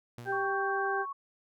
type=tone with exponential decay; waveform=sawtooth; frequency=119.5 Hz; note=A#2; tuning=43 cents sharp; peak=-37 dBFS; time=0.18-0.74 s; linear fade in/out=0 ms; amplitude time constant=120 ms
type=harmonic tone; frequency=392.3 Hz; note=G4; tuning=1 cent sharp; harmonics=1 / 2 / 4; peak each=-33 / -33 / -33 dBFS; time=0.25-1.06 s; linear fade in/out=50 ms
type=tone with pitch glide; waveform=sine; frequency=1119 to 1109.3 Hz; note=C#6 to C#6; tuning=+16 to +1 cents; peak=-35 dBFS; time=0.32-1.13 s; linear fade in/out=10 ms; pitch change=-15 cents; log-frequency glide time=0.84-0.98 s
effects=none